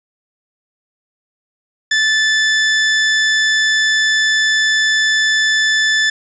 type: tone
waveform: sawtooth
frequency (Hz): 1750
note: A6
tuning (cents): -10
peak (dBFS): -8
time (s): 1.91-6.1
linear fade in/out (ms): 5
effects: resampled to 16000 Hz + 7-bit